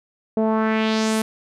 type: tone with low-pass filter sweep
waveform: sawtooth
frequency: 219.5 Hz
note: A3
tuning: 4 cents flat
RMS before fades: -20 dBFS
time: 0.37-1.22 s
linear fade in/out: 2 ms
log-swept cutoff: 560 to 12000 Hz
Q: 2
effects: none